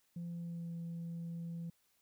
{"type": "tone with pitch glide", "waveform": "sine", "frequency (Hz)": [171.5, 168.46], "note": ["F3", "E3"], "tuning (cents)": [-31, 38], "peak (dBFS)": -38, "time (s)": [0.16, 1.7], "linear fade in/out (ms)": 5, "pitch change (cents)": -31, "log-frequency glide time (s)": [0.26, 0.73], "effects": ["tanh soft clip ceiling -38 dBFS", "white hiss -75 dBFS RMS until 2.01 s"]}